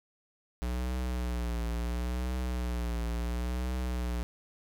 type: tone with vibrato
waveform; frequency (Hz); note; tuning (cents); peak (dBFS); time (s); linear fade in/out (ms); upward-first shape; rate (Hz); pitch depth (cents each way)
square; 60.3; B1; -41; -31; 0.62-4.23; 0; triangle; 0.72; 81
effects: none